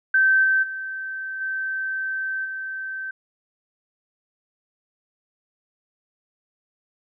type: tone with level steps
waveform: sine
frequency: 1549 Hz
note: G6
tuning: 21 cents flat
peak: -14 / -16 / -28 / -24 / -28 dBFS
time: 0.14-3.11 s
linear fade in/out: 5 ms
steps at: 0.43 / 0.62 / 1.4 / 2.44 s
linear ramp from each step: 20 ms
effects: none